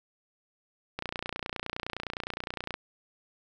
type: click train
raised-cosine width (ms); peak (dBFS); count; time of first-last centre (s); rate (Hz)
0.3; -17; 53; 0.99-2.741; 29.7
effects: none